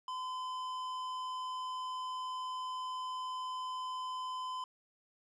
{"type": "tone with tanh clipping", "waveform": "sine", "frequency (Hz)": 1019, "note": "C6", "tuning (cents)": -46, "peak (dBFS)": -39, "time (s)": [0.08, 4.64], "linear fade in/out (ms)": 2, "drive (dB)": 12, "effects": []}